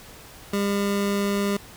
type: tone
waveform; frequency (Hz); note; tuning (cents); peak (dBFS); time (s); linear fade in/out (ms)
25% pulse; 201.2; G3; +45; -18; 0.53-1.57; 5
effects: pink hiss -45 dBFS RMS until 1.76 s

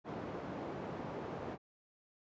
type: band-pass noise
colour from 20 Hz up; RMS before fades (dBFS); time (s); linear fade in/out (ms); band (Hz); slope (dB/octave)
white; -43; 0.04-1.58; 50; 110 to 620; 12
effects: resampled to 16000 Hz

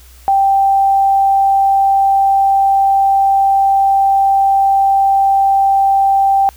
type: tone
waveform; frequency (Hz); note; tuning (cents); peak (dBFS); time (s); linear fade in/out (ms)
sine; 784; G5; 0; -8; 0.28-6.49; 0
effects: added 62 Hz sine -39 dBFS peak until 6.56 s + white hiss -45 dBFS RMS until 6.56 s

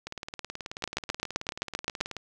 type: two click trains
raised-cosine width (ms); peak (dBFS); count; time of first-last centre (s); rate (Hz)
0.2; -10 / -19; 10 / 40; 0.84-2.01 / 0.07-2.167; 7.69 / 18.6
effects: none

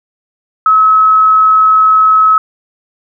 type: tone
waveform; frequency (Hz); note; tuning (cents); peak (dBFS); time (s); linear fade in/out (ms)
sine; 1287; E6; -42; -4; 0.66-2.38; 2
effects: none

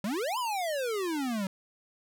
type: exponential two-way sweep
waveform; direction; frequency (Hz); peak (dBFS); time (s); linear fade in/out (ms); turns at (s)
square; up then down; 185 to 1046.5 to 185; -30; 0.04-1.47; 2; 0.38
effects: none

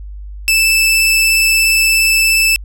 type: tone with vibrato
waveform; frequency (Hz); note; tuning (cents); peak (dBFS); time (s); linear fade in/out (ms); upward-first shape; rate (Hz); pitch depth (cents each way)
sawtooth; 2637; E7; 0; -6; 0.48-2.56; 0; sine; 17; 9
effects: added 50 Hz sine -26 dBFS peak until 2.64 s

